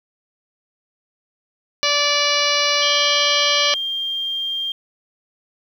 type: harmonic tone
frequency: 581 Hz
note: D5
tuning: 19 cents flat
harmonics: 1 / 2 / 3 / 4 / 5 / 6 / 7 / 8 / 9 / 10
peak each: -24 / -24 / -27 / -23 / -23 / -28 / -23 / -26 / -27 / -28 dBFS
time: 1.83-3.74 s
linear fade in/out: 0 ms
type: tone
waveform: sine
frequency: 3194 Hz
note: G7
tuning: 32 cents sharp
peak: -21 dBFS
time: 2.82-4.72 s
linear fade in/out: 2 ms
effects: 8-bit